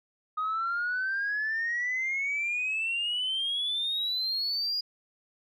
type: exponential sweep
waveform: sine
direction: up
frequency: 1244.5 to 4900 Hz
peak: -26 dBFS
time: 0.37-4.81 s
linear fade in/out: 10 ms
effects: tanh soft clip ceiling -24 dBFS